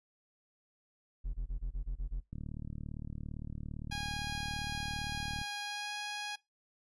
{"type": "tone bursts", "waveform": "triangle", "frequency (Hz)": 42.48, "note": "F1", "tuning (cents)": -47, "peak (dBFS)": -31, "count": 8, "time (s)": [1.24, 2.208], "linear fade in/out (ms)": 20, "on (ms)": 100, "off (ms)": 24}
{"type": "click train", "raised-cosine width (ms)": 5, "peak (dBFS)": -30, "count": 117, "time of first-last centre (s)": [2.33, 5.415], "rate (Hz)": 37.6}
{"type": "tone with pitch glide", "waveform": "10% pulse", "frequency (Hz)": [821, 828.6], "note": ["G#5", "G#5"], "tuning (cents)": [-20, -4], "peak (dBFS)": -29, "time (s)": [3.91, 6.36], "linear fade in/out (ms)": 10, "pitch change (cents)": 16, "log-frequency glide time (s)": [5.61, 5.94]}
{"effects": ["noise-tail reverb RT60 0.2 s tail -21 dB re dry", "resampled to 24000 Hz"]}